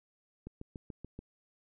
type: click train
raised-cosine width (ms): 3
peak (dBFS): -30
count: 6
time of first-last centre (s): 0.47-1.19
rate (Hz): 6.94
effects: none

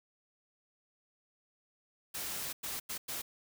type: noise bursts at uneven times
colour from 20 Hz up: white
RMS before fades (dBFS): -39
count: 4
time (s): 2.14-2.53 / 2.63-2.8 / 2.89-2.98 / 3.08-3.22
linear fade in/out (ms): 10
effects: none

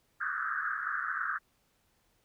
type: band-pass noise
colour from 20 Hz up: white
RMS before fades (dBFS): -34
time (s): 0.2-1.39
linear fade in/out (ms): 20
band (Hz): 1200 to 1700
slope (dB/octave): 96
effects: pink hiss -72 dBFS RMS until 2.24 s

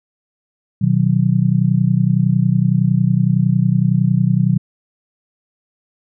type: chord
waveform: sine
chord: B major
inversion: none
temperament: just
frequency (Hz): 123.47 / 154.34 / 185.21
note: B2 / D#3 / F#3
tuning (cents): 0 / -14 / +2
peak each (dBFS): -16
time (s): 0.81-4.58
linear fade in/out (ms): 10
effects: none

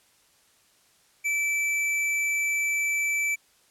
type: tone with tanh clipping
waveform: sine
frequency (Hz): 2319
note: D7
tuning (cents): -22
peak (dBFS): -25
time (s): 1.24-3.36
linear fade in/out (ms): 20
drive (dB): 17
effects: white hiss -62 dBFS RMS until 3.7 s + low-pass 11000 Hz 12 dB/octave

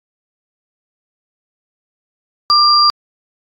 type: tone pair together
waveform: sine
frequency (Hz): 1191 / 4757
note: D6 / D8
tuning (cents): +24 / +21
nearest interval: 2 octaves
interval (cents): 2397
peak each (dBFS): -10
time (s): 2.5-2.9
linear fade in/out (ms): 0
effects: AAC 48 kbps

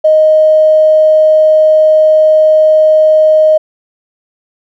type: tone with tanh clipping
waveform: triangle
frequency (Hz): 622.3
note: D#5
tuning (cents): 0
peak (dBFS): -3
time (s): 0.04-3.58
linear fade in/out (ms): 10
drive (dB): 3
effects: none

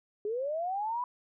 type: linear sweep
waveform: sine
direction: up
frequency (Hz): 403.5 to 1002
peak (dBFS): -30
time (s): 0.25-1.04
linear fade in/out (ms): 2
effects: none

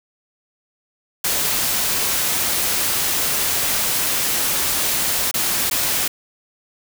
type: noise with dropouts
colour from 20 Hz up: white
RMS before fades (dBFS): -20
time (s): 1.24-6.08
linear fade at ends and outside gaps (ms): 5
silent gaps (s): 5.313-5.34 / 5.7-5.711
effects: none

